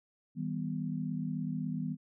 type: chord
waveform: sine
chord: Eb augmented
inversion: none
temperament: equal with one note detuned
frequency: 159.57 / 196 / 246.9 Hz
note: Eb3 / G3 / B3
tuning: +44 / 0 / 0 cents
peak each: -36 / -38 / -37 dBFS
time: 0.35-1.97 s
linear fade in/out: 50 ms
effects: none